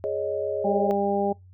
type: chord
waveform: sine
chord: Ab suspended fourth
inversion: none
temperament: equal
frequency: 415.3 / 554.4 / 622.3 Hz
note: Ab4 / Db5 / Eb5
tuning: 0 / 0 / 0 cents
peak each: -29 dBFS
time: 0.04-0.91 s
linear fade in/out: 0 ms
type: harmonic tone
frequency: 200.3 Hz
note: G3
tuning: 38 cents sharp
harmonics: 1 / 2 / 3 / 4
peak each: -28 / -26 / -28 / -27 dBFS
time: 0.64-1.33 s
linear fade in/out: 10 ms
effects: noise-tail reverb RT60 0.2 s tail -24 dB re dry + added 92 Hz sine -47 dBFS peak until 1.53 s